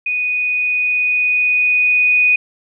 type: tone with level ramp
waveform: sine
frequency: 2481 Hz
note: D#7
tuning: 6 cents flat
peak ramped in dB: -16 to -9 dBFS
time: 0.06-2.36 s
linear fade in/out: 5 ms
effects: none